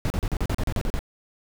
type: noise bursts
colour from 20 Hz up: brown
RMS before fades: -24 dBFS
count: 11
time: 0.05-0.991 s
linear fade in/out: 0 ms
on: 51 ms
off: 38 ms
effects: none